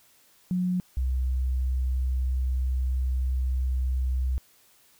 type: tone pair in turn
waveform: sine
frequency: 181.2 / 64.06 Hz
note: F#3 / C2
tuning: -36 / -36 cents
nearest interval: octave + tritone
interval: 1800 cents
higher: first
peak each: -23 / -23 dBFS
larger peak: neither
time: 0.51-0.8 / 0.97-4.38 s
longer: second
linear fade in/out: 0 ms
effects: white hiss -60 dBFS RMS until 4.99 s